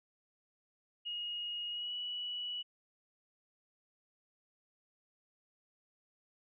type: tone with pitch glide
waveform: sine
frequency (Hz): 2876 to 2942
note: F#7 to F#7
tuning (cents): -50 to -11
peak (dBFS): -37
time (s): 1.05-2.63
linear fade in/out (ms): 20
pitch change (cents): +39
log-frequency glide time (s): 1.7-1.93
effects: none